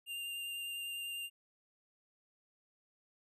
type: tone with vibrato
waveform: square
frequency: 2794 Hz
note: F7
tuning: in tune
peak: -40 dBFS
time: 0.06-1.3 s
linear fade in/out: 50 ms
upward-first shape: sine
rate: 10 Hz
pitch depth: 10 cents each way
effects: none

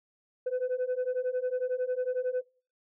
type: beating tone pair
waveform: sine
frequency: 498.3 / 509.3 Hz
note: B4 / C5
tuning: +15 / -47 cents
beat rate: 11 Hz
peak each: -29 dBFS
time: 0.46-2.42 s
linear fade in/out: 10 ms
effects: noise-tail reverb RT60 0.4 s tail -23 dB re dry + tanh soft clip ceiling -25 dBFS

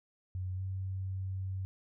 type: tone with pitch glide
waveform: sine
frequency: 92.5 to 94.94 Hz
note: F#2 to F#2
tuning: 0 to +45 cents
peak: -34 dBFS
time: 0.35-1.65 s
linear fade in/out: 0 ms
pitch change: +45 cents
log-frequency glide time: 0.56-0.61 s
effects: none

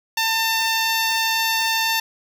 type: tone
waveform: 10% pulse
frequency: 898 Hz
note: A5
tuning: 35 cents sharp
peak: -10 dBFS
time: 0.17-2 s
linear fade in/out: 5 ms
effects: none

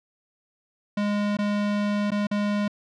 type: tone with dropouts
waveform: square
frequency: 206 Hz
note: G#3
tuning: 14 cents flat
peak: -23 dBFS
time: 0.97-2.68 s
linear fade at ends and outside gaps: 5 ms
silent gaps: 1.37-1.387 / 2.106-2.117 / 2.27-2.312 s
effects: low-pass 4000 Hz 12 dB/octave

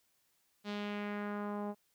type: tone with low-pass filter sweep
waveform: sawtooth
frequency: 206.1 Hz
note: G#3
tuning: 13 cents flat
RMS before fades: -39 dBFS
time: 0.64-1.75 s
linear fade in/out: 50 ms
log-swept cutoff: 4200 to 790 Hz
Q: 1.8
effects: white hiss -75 dBFS RMS until 1.94 s

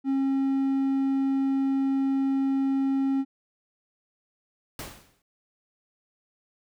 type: tone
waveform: triangle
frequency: 270.6 Hz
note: C#4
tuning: 42 cents flat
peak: -20 dBFS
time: 0.04-3.25 s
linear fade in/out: 50 ms
type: noise with exponential decay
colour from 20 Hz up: pink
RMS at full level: -34 dBFS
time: 4.79-5.22 s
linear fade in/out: 2 ms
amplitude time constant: 93 ms
effects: none

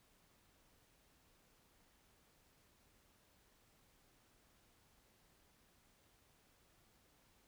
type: silence
effects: pink hiss -72 dBFS RMS until 7.47 s

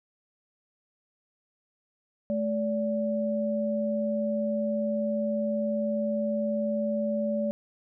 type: tone pair together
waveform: sine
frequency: 216.3 / 577.5 Hz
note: A3 / D5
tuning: -29 / -29 cents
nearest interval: octave + perfect fourth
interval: 1700 cents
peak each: -28 dBFS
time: 2.3-7.51 s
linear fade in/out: 0 ms
effects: none

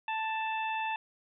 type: harmonic tone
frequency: 882 Hz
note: A5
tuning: 4 cents sharp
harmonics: 1 / 2 / 3 / 4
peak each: -32 / -40 / -37 / -47 dBFS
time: 0.08-0.96 s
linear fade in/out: 2 ms
effects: none

